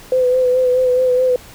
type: tone with vibrato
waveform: sine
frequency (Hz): 506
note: B4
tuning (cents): +42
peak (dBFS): -11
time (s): 0.12-1.36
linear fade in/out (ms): 2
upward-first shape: sine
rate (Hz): 4.7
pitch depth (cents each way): 30
effects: pink hiss -40 dBFS RMS until 1.54 s